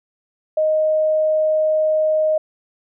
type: tone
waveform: sine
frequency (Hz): 622.3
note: D#5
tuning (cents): 0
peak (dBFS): -14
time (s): 0.57-2.38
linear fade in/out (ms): 5
effects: none